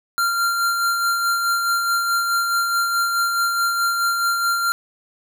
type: tone with tremolo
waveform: square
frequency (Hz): 1384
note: F6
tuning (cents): -16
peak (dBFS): -17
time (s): 0.18-4.72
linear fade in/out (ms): 0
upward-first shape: sine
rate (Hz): 4.7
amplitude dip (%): 35
effects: none